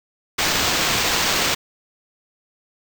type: noise with sample-and-hold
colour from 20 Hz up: white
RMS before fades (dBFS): -20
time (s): 0.38-1.55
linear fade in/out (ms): 10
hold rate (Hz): 11025
effects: none